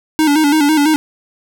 square tone with vibrato, 299.9 Hz, D4, 36 cents sharp, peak -10 dBFS, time 0.19-0.96 s, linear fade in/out 0 ms, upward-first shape square, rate 6 Hz, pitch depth 73 cents each way, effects none

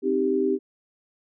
sine chord, C minor, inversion none, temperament equal, 261.6 / 311.1 / 392 Hz, C4 / Eb4 / G4, 0 / 0 / 0 cents, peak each -26 / -27 / -22 dBFS, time 0.02-0.59 s, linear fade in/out 50 ms, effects none

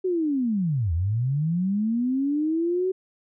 sine linear two-way sweep, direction down then up, 380 to 78.3 to 380 Hz, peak -21 dBFS, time 0.04-2.92 s, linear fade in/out 10 ms, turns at 0.93 s, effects none

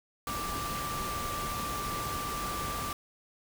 sine tone in noise, 1174.7 Hz, D6, in tune, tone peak -35 dBFS, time 0.27-2.93 s, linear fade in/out 2 ms, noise pink, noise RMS -37 dBFS, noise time 0.27-2.93 s, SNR -1 dB, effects none

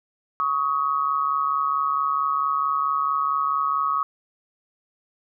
sine tone pair together, 1118 / 1262.5 Hz, C#6 / D#6, +14 / +25 cents, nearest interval major second, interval 211 cents, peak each -23 / -23 dBFS, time 0.4-4.03 s, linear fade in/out 0 ms, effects none

